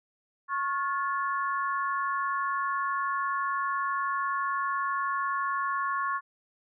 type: tone cluster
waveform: sine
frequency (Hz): 1097 / 1415 / 1729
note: C#6 / F6 / A6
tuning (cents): -18 / +22 / -31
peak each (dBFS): -28 / -35 / -35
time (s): 0.48-6.21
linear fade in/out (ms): 50
effects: none